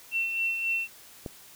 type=tone with tremolo; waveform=sine; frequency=2702 Hz; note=E7; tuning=42 cents sharp; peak=-24 dBFS; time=0.11-0.88 s; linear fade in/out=50 ms; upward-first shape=sine; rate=3.7 Hz; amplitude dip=45%
type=click; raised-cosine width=2 ms; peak=-21 dBFS; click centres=1.262 s
effects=white hiss -51 dBFS RMS until 1.55 s